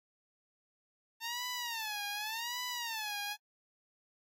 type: tone with vibrato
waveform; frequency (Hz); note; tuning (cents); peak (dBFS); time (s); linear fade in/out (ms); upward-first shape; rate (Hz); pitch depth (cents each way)
10% pulse; 900; A5; +39; -28; 1.2-3.37; 50; sine; 0.87; 170
effects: AAC 48 kbps